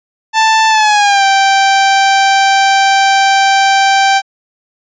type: tone with pitch glide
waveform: sawtooth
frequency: 883 to 782.1 Hz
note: A5 to G5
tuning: +6 to -4 cents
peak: -3 dBFS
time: 0.33-4.22 s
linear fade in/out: 50 ms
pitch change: -210 cents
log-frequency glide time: 0.69-1.24 s
effects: resampled to 16000 Hz